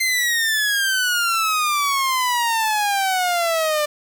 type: exponential sweep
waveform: sawtooth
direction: down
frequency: 2093 to 591 Hz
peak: -14 dBFS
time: 0-3.86 s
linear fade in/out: 10 ms
effects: 7-bit